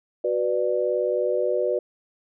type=chord; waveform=sine; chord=B minor; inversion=second; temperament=just; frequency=370.4 / 493.9 / 592.7 Hz; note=F#4 / B4 / D5; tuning=+2 / 0 / +16 cents; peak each=-26 / -24 / -25 dBFS; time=0.24-1.79 s; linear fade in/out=5 ms; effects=none